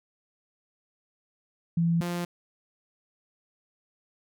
sine / sawtooth tone pair in turn, 168 / 174.43 Hz, E3 / F3, +33 / -2 cents, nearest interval minor second, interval 65 cents, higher second, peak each -21 / -25 dBFS, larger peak first, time 1.77-2.01 / 2.01-2.25 s, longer neither, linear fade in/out 5 ms, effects none

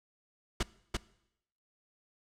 pink noise with echo, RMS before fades -30 dBFS, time 0.6-0.63 s, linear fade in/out 5 ms, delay 340 ms, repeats 1, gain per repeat -2 dB, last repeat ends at 0.97 s, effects noise-tail reverb RT60 0.8 s tail -21 dB re dry + low-pass 7000 Hz 12 dB/octave

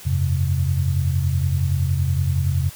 sine chord, F suspended second, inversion none, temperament equal with one note detuned, 87.31 / 98 / 133.95 Hz, F2 / G2 / C3, 0 / 0 / +41 cents, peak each -20 / -26 / -21 dBFS, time 0.05-2.7 s, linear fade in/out 20 ms, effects white hiss -41 dBFS RMS until 2.75 s

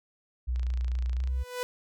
sine tone with pitch glide, 61.74 to 64.32 Hz, B1 to C2, 0 to -29 cents, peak -26 dBFS, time 0.47-1.44 s, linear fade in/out 20 ms, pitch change +71 cents, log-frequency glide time 1.15-1.23 s
click train, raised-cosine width 0.2 ms, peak -30 dBFS, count 21, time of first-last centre 0.56-1.274 s, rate 28 Hz
sawtooth tone with exponential growth, 496.2 Hz, B4, 8 cents sharp, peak -24 dBFS, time 1.23-1.63 s, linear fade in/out 0 ms, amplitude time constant 85 ms
effects none

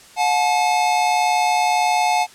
square tone pair together, 721 / 862.6 Hz, F#5 / A5, -45 / -35 cents, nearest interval minor third, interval 310 cents, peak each -19 dBFS, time 0.16-2.27 s, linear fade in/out 50 ms, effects white hiss -45 dBFS RMS until 2.34 s + low-pass 9000 Hz 12 dB/octave

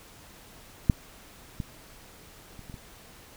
clicks, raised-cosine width 5 ms, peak -6 / -19 / -30 / -30 / -28 dBFS, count 5, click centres 0.898 / 1.602 / 2.593 / 2.698 / 2.742 s, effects pink hiss -51 dBFS RMS until 3.36 s

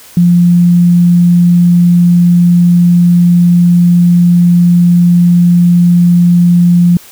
sine tone, 174.61 Hz, F3, in tune, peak -3 dBFS, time 0.17-6.97 s, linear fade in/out 2 ms, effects white hiss -36 dBFS RMS until 7.11 s

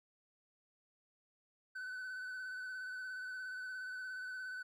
triangle tone with vibrato, 1509 Hz, F#6, 34 cents sharp, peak -40 dBFS, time 1.75-4.63 s, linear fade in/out 10 ms, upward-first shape square, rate 17 Hz, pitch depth 20 cents each way, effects none

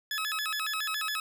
20% pulse tone with vibrato, 1482 Hz, F#6, 2 cents sharp, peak -25 dBFS, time 0.11-1.2 s, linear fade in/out 2 ms, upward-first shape square, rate 7.2 Hz, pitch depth 250 cents each way, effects none

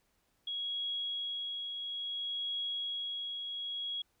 sine tone with tremolo, 3317 Hz, G#7, 3 cents flat, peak -33 dBFS, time 0.47-4.02 s, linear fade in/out 5 ms, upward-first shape triangle, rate 0.59 Hz, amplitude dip 40%, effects pink hiss -75 dBFS RMS until 4.2 s

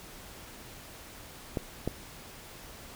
clicks, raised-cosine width 2 ms, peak -16 dBFS, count 2, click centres 1.572 / 1.876 s, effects pink hiss -48 dBFS RMS until 2.95 s

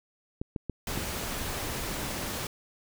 clicks, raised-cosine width 3 ms, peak -19 dBFS, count 4, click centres 0.415 / 0.562 / 0.697 / 0.976 s
pink noise, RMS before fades -34 dBFS, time 0.87-2.47 s, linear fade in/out 2 ms
effects none

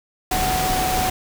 sine tone in noise, 744 Hz, F#5, 9 cents sharp, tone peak -21 dBFS, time 0.31-1.1 s, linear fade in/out 5 ms, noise pink, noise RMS -23 dBFS, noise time 0.31-1.1 s, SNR -1 dB, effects none

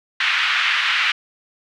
white band-pass noise, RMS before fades -19 dBFS, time 0.2-1.12 s, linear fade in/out 5 ms, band 1300 to 3000 Hz, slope 24 dB/octave, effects none

